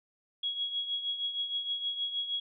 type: tone with tremolo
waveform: sine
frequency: 3322 Hz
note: G#7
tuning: in tune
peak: -28 dBFS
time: 0.43-2.4 s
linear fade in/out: 5 ms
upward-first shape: triangle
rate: 6.4 Hz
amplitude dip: 70%
effects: none